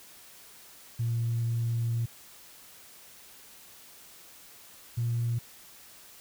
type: tone pair in turn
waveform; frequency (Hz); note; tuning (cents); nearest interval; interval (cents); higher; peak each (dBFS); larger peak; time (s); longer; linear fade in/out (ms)
sine; 116.54 / 118.03; A#2 / A#2; 0 / +22; unison; 22; second; -25; neither; 0.99-2.06 / 4.97-5.39; first; 10
effects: tanh soft clip ceiling -22 dBFS + white hiss -52 dBFS RMS until 6.2 s